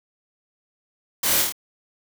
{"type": "noise with echo", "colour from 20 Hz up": "white", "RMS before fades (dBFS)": -23, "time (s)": [1.23, 1.42], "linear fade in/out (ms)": 5, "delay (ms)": 26, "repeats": 4, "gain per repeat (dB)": -2, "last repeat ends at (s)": 1.524, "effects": []}